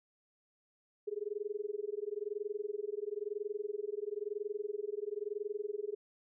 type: tone with amplitude modulation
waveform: sine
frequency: 415.3 Hz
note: G#4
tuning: in tune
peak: -32 dBFS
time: 1.07-5.95 s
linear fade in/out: 10 ms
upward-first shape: sine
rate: 21 Hz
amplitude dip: 100%
effects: none